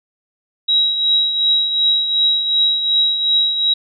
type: tone with tremolo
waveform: sine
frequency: 3849 Hz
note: B7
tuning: 45 cents flat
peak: -10 dBFS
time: 0.68-3.74 s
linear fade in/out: 10 ms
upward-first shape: triangle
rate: 2.7 Hz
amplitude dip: 60%
effects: none